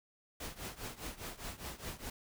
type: noise with tremolo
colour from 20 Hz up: pink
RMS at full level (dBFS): -41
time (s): 0.4-2.1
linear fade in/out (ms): 5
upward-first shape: triangle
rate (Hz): 4.9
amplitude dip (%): 90
effects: none